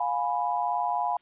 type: chord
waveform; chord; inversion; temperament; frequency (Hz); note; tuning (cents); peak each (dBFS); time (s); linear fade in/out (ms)
sine; F diminished; none; equal with one note detuned; 707 / 830.6 / 987.8; F5 / Ab5 / Cb6; +21 / 0 / 0; -29; 0-1.17; 5
effects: white hiss -64 dBFS RMS until 1.21 s + resampled to 8000 Hz